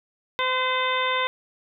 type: harmonic tone with a mistuned harmonic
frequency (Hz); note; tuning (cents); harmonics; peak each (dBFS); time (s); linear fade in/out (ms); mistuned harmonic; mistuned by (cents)
513; C5; -34; 1 / 2 / 3 / 4 / 5 / 6 / 7; -29 / -25 / -31 / -28 / -34 / -36 / -30; 0.39-1.27; 0; 3; -15
effects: none